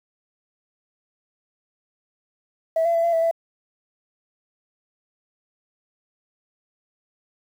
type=tone with pitch steps; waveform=sine; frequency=652 / 677 / 668 / 680 / 657 / 665 Hz; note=E5 / E5 / E5 / F5 / E5 / E5; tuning=-19 / +46 / +23 / -46 / -6 / +15 cents; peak=-16 dBFS; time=2.76-3.312 s; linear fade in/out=5 ms; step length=92 ms; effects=tanh soft clip ceiling -13 dBFS + 8-bit